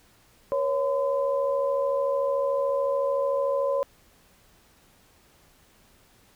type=tone cluster; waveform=sine; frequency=480.4 / 554 / 1019 Hz; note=B4 / C#5 / C6; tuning=-48 / -1 / -46 cents; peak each=-32 / -23 / -32 dBFS; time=0.52-3.83 s; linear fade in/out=0 ms; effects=pink hiss -59 dBFS RMS until 6.35 s